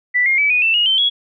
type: tone with pitch steps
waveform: sine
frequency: 1975.5 / 2130 / 2296 / 2475 / 2668 / 2876 / 3100 / 3342 Hz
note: B6 / C7 / D7 / D#7 / E7 / F#7 / G7 / G#7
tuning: 0 / +30 / -40 / -10 / +20 / -50 / -20 / +10 cents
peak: -12 dBFS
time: 0.14-1.1 s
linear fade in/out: 20 ms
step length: 120 ms
effects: none